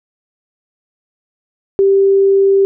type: tone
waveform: sine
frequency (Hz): 392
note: G4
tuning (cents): 0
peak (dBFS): -7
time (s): 1.79-2.65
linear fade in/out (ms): 0
effects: none